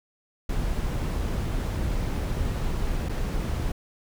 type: noise with dropouts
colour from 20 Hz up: brown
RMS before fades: -27 dBFS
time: 0.49-3.72 s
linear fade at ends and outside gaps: 5 ms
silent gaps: 3.088-3.093 s
effects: none